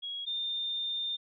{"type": "tone pair in turn", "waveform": "sine", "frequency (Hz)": [3313, 3615], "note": ["G#7", "A7"], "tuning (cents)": [-5, 46], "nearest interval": "major second", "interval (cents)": 151, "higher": "second", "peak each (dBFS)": [-35, -31], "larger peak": "second", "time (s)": [[0.02, 0.26], [0.26, 1.17]], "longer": "second", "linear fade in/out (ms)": 20, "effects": []}